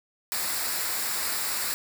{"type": "noise with comb filter", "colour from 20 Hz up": "white", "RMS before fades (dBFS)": -29, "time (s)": [0.32, 1.74], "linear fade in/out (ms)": 0, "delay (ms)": 0.32, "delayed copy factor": -0.55, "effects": []}